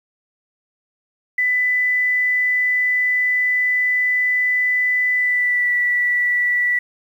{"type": "tone with pitch glide", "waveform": "sine", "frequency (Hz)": [1995, 1958.5], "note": ["B6", "B6"], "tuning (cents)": [17, -15], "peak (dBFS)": -15, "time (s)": [1.38, 6.79], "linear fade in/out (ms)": 5, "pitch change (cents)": -32, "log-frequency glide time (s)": [5.16, 5.74], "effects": ["8-bit"]}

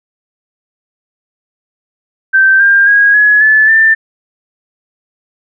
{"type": "tone with pitch steps", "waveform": "sine", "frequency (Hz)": [1556, 1598.8, 1642.8, 1688, 1734.5, 1782.2], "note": ["G6", "G6", "G#6", "G#6", "A6", "A6"], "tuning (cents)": [-13, 34, -19, 28, -25, 22], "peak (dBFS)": -4, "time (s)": [2.33, 3.95], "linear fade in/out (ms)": 20, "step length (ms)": 270, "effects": []}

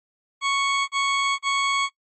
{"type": "tone bursts", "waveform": "20% pulse", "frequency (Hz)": 1108.7, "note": "C#6", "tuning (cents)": 0, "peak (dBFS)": -15, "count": 3, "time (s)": [0.41, 1.894], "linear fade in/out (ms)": 50, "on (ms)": 470, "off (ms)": 37, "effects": ["noise-tail reverb RT60 0.1 s tail -24 dB re dry", "MP3 32 kbps"]}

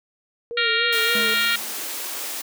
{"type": "tone with vibrato", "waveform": "sine", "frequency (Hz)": 461.8, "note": "A#4", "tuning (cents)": -16, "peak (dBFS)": -28, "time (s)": [0.51, 1.34], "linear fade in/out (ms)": 0, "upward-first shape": "sine", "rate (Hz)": 3.5, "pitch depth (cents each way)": 78}
{"type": "harmonic tone", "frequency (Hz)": 466.2, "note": "A#4", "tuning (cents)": 0, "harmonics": [3, 4, 5, 6, 7, 8, 9], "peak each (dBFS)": [-24, -25, -26, -27, -27, -28, -29], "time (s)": [0.57, 1.56], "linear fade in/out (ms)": 5}
{"type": "high-pass noise", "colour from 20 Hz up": "white", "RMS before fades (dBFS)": -30, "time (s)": [0.92, 2.42], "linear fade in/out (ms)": 10, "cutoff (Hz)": 240, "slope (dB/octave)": 96}
{"type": "tone with exponential decay", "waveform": "square", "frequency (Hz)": 212.6, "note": "G#3", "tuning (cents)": 41, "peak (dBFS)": -28, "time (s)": [1.15, 1.98], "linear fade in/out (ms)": 2, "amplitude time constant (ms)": 180}
{"effects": []}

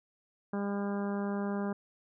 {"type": "harmonic tone", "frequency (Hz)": 201.2, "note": "G3", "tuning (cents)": 45, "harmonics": [1, 2, 3, 4, 5, 6, 7, 8], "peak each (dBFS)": [-32, -38, -42, -44, -46, -48, -49, -50], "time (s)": [0.53, 1.73], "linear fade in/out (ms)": 5, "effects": []}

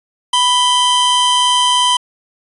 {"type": "tone pair together", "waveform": "45% pulse", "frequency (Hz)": [989, 3110], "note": ["B5", "G7"], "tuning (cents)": [2, -14], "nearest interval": "octave + minor sixth", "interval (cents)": 1984, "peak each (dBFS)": -13, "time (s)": [0.33, 1.97], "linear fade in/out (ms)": 5, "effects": ["resampled to 24000 Hz"]}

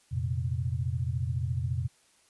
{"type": "chord", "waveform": "sine", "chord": "F suspended fourth", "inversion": "none", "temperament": "equal", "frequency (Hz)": [87.31, 116.54, 130.81], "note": ["F2", "Bb2", "C3"], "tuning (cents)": [0, 0, 0], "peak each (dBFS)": -32, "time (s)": [0.11, 1.88], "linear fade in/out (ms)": 20, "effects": ["white hiss -64 dBFS RMS until 2.29 s", "resampled to 24000 Hz"]}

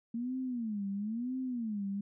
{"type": "tone with vibrato", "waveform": "sine", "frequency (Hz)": 226.4, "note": "A3", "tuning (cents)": 50, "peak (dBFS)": -33, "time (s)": [0.14, 2.01], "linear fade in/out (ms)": 5, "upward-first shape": "sine", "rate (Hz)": 1, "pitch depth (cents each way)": 240, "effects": []}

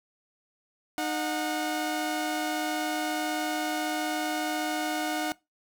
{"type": "tone pair together", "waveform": "sawtooth", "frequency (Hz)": [306.8, 729.7], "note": ["D#4", "F#5"], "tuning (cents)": [-24, -24], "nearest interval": "octave + minor third", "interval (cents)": 1500, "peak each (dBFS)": -27, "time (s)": [0.98, 5.32], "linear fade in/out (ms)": 0, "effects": ["noise-tail reverb RT60 0.2 s tail -20 dB re dry"]}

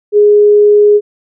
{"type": "tone", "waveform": "sine", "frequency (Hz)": 415.3, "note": "G#4", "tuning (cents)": 0, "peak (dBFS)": -3, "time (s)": [0.12, 1.01], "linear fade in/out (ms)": 50, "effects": []}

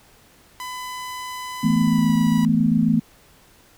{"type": "tone with pitch glide", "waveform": "sawtooth", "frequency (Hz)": [1004, 977.7], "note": ["B5", "B5"], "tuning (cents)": [28, -18], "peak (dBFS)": -26, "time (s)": [0.6, 2.45], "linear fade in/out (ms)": 0, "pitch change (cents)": -46, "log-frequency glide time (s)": [1.75, 2.15]}
{"type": "chord", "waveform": "sine", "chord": "E suspended fourth", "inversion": "none", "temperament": "just", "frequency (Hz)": [164.81, 219.8, 247.2], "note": ["E3", "A3", "B3"], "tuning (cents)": [0, -2, 2], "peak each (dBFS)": [-21, -18, -20], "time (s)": [1.63, 3], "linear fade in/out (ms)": 10}
{"type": "click train", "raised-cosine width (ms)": 5, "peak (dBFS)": -28, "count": 24, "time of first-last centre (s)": [1.65, 2.942], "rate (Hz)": 17.8}
{"effects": ["pink hiss -53 dBFS RMS until 3.77 s"]}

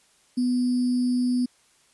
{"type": "tone with sample-and-hold", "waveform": "sine", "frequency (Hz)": 248.1, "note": "B3", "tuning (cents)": 8, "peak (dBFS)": -20, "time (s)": [0.37, 1.46], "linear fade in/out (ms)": 10, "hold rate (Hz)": 4900, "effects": ["white hiss -61 dBFS RMS until 1.93 s", "resampled to 24000 Hz"]}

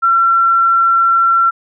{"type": "tone", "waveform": "sine", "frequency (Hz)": 1357, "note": "E6", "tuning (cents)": 50, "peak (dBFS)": -8, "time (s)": [0.02, 1.51], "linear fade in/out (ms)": 20, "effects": []}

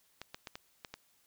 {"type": "clicks", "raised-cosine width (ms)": 0.2, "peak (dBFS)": -25, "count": 6, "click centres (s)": [0.216, 0.345, 0.472, 0.555, 0.848, 0.94], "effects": ["white hiss -70 dBFS RMS until 1.26 s"]}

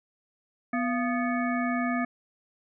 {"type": "harmonic tone with a mistuned harmonic", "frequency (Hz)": 246.9, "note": "B3", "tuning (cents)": 0, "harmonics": [1, 3, 5, 7, 9], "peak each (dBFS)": [-27, -32, -34, -35, -37], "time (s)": [0.73, 2.05], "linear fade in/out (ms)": 5, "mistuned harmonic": 3, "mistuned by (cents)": -130, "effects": []}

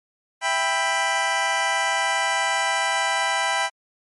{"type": "chord", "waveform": "20% pulse", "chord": "E minor", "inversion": "none", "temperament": "just", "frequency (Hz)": [659.3, 791.1, 988.9], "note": ["E5", "G5", "B5"], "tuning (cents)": [0, 16, 2], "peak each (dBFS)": [-23, -19, -19], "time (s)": [0.41, 3.7], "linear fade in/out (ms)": 50, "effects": ["low-pass 12000 Hz 12 dB/octave", "MP3 48 kbps"]}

